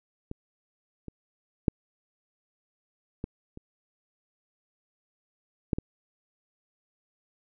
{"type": "clicks", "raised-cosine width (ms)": 3, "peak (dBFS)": [-23, -26, -8, -19, -29, -11, -18], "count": 7, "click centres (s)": [0.314, 1.083, 1.682, 3.241, 3.574, 5.732, 5.785], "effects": []}